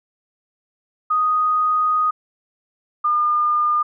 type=tone pair in turn; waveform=sine; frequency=1244 / 1210 Hz; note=D#6 / D#6; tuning=-1 / -49 cents; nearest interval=unison; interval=48 cents; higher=first; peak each=-15 dBFS; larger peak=neither; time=1.1-2.11 / 3.04-3.83 s; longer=first; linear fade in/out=10 ms; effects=none